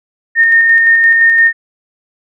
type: tone with tremolo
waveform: sine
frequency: 1831 Hz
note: A#6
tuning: 32 cents flat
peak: -4 dBFS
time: 0.35-1.53 s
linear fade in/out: 50 ms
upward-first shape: square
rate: 5.8 Hz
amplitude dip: 25%
effects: none